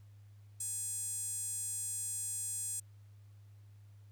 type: tone with high-pass filter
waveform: sawtooth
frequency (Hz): 840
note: G#5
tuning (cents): +19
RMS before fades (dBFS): -39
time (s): 0.6-2.8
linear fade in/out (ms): 5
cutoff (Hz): 8200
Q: 8.1
effects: added 102 Hz sine -54 dBFS peak until 4.11 s + pink hiss -74 dBFS RMS until 4.11 s